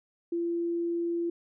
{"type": "tone", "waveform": "sine", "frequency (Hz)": 340.8, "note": "F4", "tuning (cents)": -42, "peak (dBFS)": -27, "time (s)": [0.32, 1.3], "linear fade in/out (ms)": 5, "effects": []}